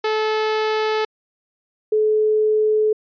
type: tone pair in turn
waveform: sawtooth / sine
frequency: 433.5 / 429.8 Hz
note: A4 / A4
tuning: -26 / -41 cents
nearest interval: unison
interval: 15 cents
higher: first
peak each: -14 dBFS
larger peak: neither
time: 0.04-1.05 / 1.92-2.93 s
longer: neither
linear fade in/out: 5 ms
effects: resampled to 11025 Hz